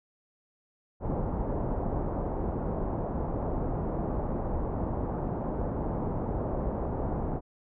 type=low-pass noise; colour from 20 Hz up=pink; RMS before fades=-31 dBFS; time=1-7.41 s; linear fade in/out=50 ms; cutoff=890 Hz; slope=24 dB/octave; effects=none